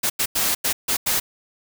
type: noise bursts at uneven times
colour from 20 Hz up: white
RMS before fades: -21 dBFS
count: 6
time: 0.03-0.1 / 0.19-0.26 / 0.35-0.55 / 0.64-0.73 / 0.88-0.97 / 1.06-1.2 s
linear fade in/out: 10 ms
effects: none